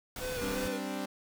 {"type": "noise", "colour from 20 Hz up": "pink", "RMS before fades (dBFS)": -40, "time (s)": [0.16, 0.68], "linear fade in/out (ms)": 2}
{"type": "tone with vibrato", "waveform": "square", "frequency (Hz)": 495, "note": "B4", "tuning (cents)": 4, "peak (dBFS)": -36, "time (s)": [0.19, 0.8], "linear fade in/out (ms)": 50, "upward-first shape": "square", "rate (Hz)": 2.8, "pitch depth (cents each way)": 37}
{"type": "chord", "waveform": "sawtooth", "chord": "G suspended fourth", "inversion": "none", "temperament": "equal", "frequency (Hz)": [196, 261.6, 293.7], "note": ["G3", "C4", "D4"], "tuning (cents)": [0, 0, 0], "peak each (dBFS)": -35, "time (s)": [0.41, 1.06], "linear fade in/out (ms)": 10}
{"effects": []}